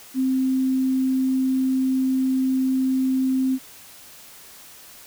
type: tone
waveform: sine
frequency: 261.6 Hz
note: C4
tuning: in tune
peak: -18 dBFS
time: 0.14-3.59 s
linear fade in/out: 50 ms
effects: white hiss -45 dBFS RMS until 5.06 s